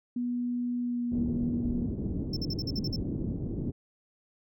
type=tone with pitch glide; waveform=sine; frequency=243.6 to 240.2 Hz; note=B3 to B3; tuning=-24 to -48 cents; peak=-28 dBFS; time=0.16-1.86 s; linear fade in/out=5 ms; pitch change=-24 cents; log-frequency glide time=0.81-1.08 s
type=low-pass noise; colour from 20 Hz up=white; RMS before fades=-33 dBFS; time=1.11-3.72 s; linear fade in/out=20 ms; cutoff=300 Hz; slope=24 dB/octave
type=tone bursts; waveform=triangle; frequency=5330 Hz; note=E8; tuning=18 cents sharp; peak=-32 dBFS; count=8; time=2.33-2.962 s; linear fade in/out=5 ms; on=37 ms; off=48 ms
effects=none